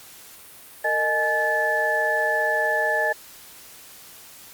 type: tone cluster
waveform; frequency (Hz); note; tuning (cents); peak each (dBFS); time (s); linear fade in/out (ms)
sine; 456.5 / 617 / 843 / 1738; A#4 / D#5 / G#5 / A6; -36 / -15 / +26 / -22; -30 / -25 / -27 / -22; 0.84-3.13; 10
effects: white hiss -45 dBFS RMS until 4.53 s + Opus 48 kbps